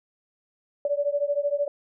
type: beating tone pair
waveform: sine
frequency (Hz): 570 / 583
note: C#5 / D5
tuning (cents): +48 / -13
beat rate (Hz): 13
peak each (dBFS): -25 / -26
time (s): 0.85-1.68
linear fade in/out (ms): 2
effects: none